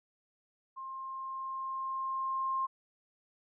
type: tone with level ramp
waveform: sine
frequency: 1061 Hz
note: C6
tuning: 24 cents sharp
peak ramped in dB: -40 to -29 dBFS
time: 0.76-2.67 s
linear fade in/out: 20 ms
effects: none